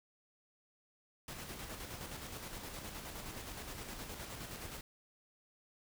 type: noise with tremolo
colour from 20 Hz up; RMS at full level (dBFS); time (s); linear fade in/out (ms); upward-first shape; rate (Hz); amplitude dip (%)
pink; -45; 1.28-4.81; 2; square; 9.6; 35
effects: none